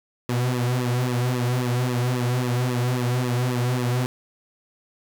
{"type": "tone with flanger", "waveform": "sawtooth", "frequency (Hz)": 123.8, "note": "B2", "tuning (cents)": 5, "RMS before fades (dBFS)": -23, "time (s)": [0.29, 4.06], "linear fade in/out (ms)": 0, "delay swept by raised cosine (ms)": [1.3, 4.8], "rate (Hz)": 3.7, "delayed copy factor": -0.95, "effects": []}